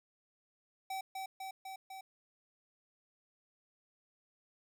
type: tone with echo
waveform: square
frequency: 767 Hz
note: G5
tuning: 38 cents flat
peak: -38 dBFS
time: 0.9-1.01 s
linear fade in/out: 5 ms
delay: 250 ms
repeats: 4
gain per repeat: -2 dB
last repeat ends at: 2.01 s
effects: none